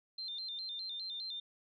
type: tone with vibrato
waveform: sine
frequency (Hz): 3864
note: B7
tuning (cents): -39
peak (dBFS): -39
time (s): 0.18-1.4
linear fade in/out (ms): 5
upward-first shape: square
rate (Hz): 4.9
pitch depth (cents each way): 120
effects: none